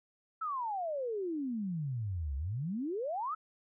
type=exponential two-way sweep; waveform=sine; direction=down then up; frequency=1341 to 65.41 to 1341 Hz; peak=-33 dBFS; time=0.41-3.35 s; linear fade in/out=10 ms; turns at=2.36 s; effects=none